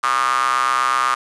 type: tone with high-pass filter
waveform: square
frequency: 64 Hz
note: C2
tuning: 38 cents flat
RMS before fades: -18 dBFS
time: 0.03-1.15 s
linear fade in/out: 10 ms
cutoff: 1200 Hz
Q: 7.9
effects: resampled to 24000 Hz + 7-bit